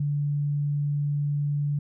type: tone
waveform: sine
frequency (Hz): 145.1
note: D3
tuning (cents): -21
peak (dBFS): -23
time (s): 0-1.79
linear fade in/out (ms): 5
effects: none